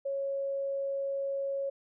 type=tone; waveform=sine; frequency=551 Hz; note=C#5; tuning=11 cents flat; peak=-30 dBFS; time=0.05-1.7 s; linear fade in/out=10 ms; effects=none